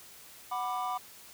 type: chord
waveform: triangle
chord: B minor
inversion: second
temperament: just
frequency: 740.8 / 987.8 / 1185.3 Hz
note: F#5 / B5 / D6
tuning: +2 / 0 / +16 cents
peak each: -33 / -34 / -34 dBFS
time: 0.51-0.98 s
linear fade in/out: 10 ms
effects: white hiss -52 dBFS RMS until 1.33 s